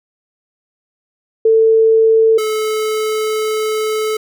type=tone pair in turn; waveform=sine / square; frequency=445.9 / 433.2 Hz; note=A4 / A4; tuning=+23 / -27 cents; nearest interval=minor second; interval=50 cents; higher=first; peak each=-7 / -16 dBFS; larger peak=first; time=1.45-2.38 / 2.38-4.17 s; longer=second; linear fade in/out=5 ms; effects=none